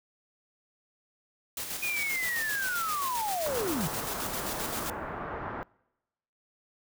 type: noise with tremolo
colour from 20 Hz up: white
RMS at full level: -35 dBFS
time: 1.57-4.9 s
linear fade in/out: 2 ms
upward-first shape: square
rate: 7.6 Hz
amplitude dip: 40%
type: linear sweep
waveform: sine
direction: down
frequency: 2485 to 130.8 Hz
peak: -29 dBFS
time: 1.82-3.88 s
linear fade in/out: 10 ms
type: low-pass noise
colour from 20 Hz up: white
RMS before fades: -37 dBFS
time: 3.46-5.63 s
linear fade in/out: 0 ms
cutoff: 1400 Hz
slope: 24 dB/octave
effects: noise-tail reverb RT60 1.0 s tail -26 dB re dry